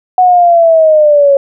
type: linear sweep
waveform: sine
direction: down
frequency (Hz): 740 to 550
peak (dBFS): -3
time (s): 0.18-1.37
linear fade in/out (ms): 2
effects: none